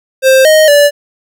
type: tone with pitch steps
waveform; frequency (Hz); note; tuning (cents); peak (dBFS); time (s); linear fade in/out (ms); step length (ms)
square; 527 / 623 / 580; C5 / D#5 / D5; +12 / +2 / -22; -4; 0.22-0.91; 50; 230
effects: none